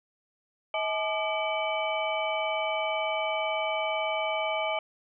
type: tone cluster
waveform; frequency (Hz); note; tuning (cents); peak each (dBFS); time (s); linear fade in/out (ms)
sine; 638 / 856 / 1200 / 2300 / 3012; D#5 / A5 / D6 / D7 / F#7; +43 / -48 / +37 / -37 / +30; -30 / -33 / -36 / -33 / -37; 0.74-4.79; 2
effects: none